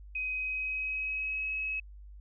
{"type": "tone with pitch glide", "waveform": "sine", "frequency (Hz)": [2519, 2566], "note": ["D#7", "E7"], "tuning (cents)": [21, -47], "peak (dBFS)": -31, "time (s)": [0.15, 1.8], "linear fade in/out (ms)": 5, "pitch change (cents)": 32, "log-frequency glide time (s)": [0.3, 1.53], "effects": ["added 50 Hz sine -46 dBFS peak until 2.2 s"]}